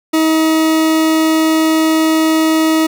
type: tone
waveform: 40% pulse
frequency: 318.1 Hz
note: D#4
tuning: 38 cents sharp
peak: -9 dBFS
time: 0.13-2.87 s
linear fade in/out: 10 ms
effects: none